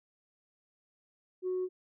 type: tone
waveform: sine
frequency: 368.1 Hz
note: F#4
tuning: 9 cents flat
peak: -29 dBFS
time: 1.42-1.69 s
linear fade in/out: 50 ms
effects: tanh soft clip ceiling -27 dBFS